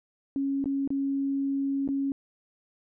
sine tone with dropouts, 275.4 Hz, C#4, 11 cents flat, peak -25 dBFS, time 0.36-2.12 s, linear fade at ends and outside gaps 1 ms, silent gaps 0.642-0.657 / 0.876-0.904 / 1.877-1.888 s, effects none

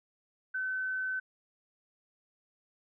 sine tone, 1522 Hz, F#6, 48 cents sharp, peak -31 dBFS, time 0.54-1.2 s, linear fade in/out 10 ms, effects none

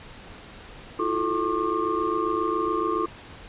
sine tone cluster, 329.1 / 356.4 / 435.6 / 1080 / 1188 Hz, E4 / F4 / A4 / C#6 / D6, -3 / +35 / -17 / -45 / +20 cents, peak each -29 dBFS, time 0.99-3.06 s, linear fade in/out 5 ms, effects pink hiss -44 dBFS RMS until 3.48 s + resampled to 8000 Hz

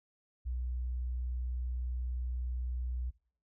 sine tone, 61.74 Hz, B1, in tune, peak -33 dBFS, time 0.45-3.11 s, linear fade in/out 20 ms, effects noise-tail reverb RT60 0.5 s tail -22 dB re dry

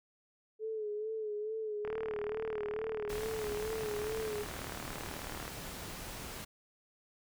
sine tone with vibrato, 429.6 Hz, A4, 41 cents flat, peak -35 dBFS, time 0.59-4.46 s, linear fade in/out 50 ms, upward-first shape sine, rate 2.3 Hz, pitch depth 53 cents each way
click train, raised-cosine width 0.5 ms, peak -27 dBFS, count 140, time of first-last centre 1.85-5.479 s, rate 38.3 Hz
pink noise, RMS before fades -44 dBFS, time 3.09-6.45 s, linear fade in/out 10 ms
effects none

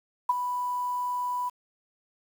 sine tone with ADSR envelope, 987.8 Hz, B5, in tune, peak -17 dBFS, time 0.29-1.5 s, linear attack 7 ms, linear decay 25 ms, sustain -10 dB, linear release 19 ms, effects 8-bit

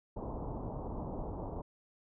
pink low-pass noise, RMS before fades -40 dBFS, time 0.16-1.62 s, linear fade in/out 10 ms, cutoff 1000 Hz, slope 48 dB/octave, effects none

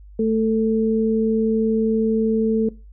sine tone pair together, 220.5 / 443.7 Hz, A3 / A4, +4 / +14 cents, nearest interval octave, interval 1210 cents, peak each -19 dBFS, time 0.19-2.69 s, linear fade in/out 5 ms, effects noise-tail reverb RT60 0.3 s tail -21 dB re dry + added 50 Hz sine -40 dBFS peak until 2.92 s

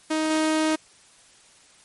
sawtooth tone with level steps, 313.3 Hz, D#4, 12 cents sharp, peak -18 / -16 dBFS, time 0.1-0.76 s, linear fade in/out 10 ms, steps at 0.3 s, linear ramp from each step 10 ms, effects white hiss -54 dBFS RMS until 1.84 s + MP3 48 kbps

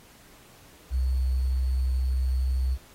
sine tone with sample-and-hold, 64.5 Hz, C2, 24 cents flat, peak -22 dBFS, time 0.9-2.78 s, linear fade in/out 50 ms, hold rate 4410 Hz, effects pink hiss -54 dBFS RMS until 2.94 s + AAC 48 kbps

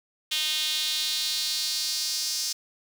sawtooth tone with high-pass filter sweep, 307.9 Hz, D#4, 18 cents flat, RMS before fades -28 dBFS, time 0.31-2.53 s, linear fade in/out 10 ms, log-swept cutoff 3300 to 5300 Hz, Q 3.3, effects none

